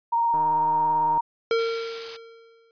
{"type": "tone with vibrato", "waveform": "sine", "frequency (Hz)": 932.3, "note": "A#5", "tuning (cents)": 0, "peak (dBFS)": -19, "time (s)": [0.12, 1.21], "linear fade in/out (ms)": 10, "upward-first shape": "sine", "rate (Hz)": 18, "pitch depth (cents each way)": 18}
{"type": "click train", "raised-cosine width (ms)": 1, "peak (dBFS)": -24, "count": 129, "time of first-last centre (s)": [0.34, 1.177], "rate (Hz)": 153}
{"type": "tone with exponential decay", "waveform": "square", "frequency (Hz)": 457.6, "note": "A#4", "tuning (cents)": -32, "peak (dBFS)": -19, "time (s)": [1.51, 2.71], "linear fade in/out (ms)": 1, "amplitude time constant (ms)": 260}
{"type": "noise", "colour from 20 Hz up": "blue", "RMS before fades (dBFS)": -30, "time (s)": [1.58, 2.17], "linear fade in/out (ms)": 10}
{"effects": ["resampled to 11025 Hz"]}